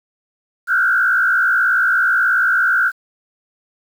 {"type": "tone with frequency modulation", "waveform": "sine", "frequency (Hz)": 1480, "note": "F#6", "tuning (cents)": 0, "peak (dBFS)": -12, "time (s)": [0.67, 2.92], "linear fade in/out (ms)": 50, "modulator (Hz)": 58.4, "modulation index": 1.6, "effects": ["7-bit"]}